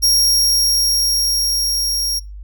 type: tone with level ramp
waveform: sawtooth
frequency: 5588 Hz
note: F8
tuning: in tune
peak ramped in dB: -8 to -15 dBFS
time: 0.02-2.2 s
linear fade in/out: 20 ms
effects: noise-tail reverb RT60 0.2 s tail -22 dB re dry + added 50 Hz sine -30 dBFS peak until 2.43 s